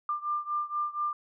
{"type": "beating tone pair", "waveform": "sine", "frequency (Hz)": [1192, 1196.2], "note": ["D6", "D6"], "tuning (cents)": [25, 31], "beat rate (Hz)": 4.2, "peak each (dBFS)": [-31, -33], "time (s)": [0.09, 1.13], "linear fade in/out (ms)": 2, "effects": []}